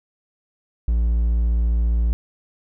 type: tone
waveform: triangle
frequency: 57.4 Hz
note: A#1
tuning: 26 cents flat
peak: -14 dBFS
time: 0.88-2.13 s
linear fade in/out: 0 ms
effects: none